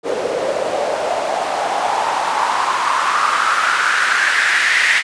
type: noise with band-pass filter sweep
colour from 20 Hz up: white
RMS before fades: -17 dBFS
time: 0.03-5.03 s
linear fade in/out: 50 ms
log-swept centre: 470 to 2000 Hz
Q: 4.5
effects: resampled to 22050 Hz